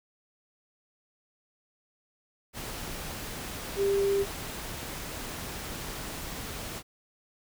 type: tone in noise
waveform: sine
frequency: 396.8 Hz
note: G4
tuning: 21 cents sharp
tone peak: -23 dBFS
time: 3.76-4.26 s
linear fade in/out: 50 ms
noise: pink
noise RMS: -38 dBFS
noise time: 2.53-6.83 s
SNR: +12 dB
effects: none